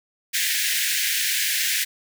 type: high-pass noise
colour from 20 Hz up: pink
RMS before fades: -23 dBFS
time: 0.33-1.85 s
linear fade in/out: 20 ms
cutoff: 1600 Hz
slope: 96 dB/octave
effects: none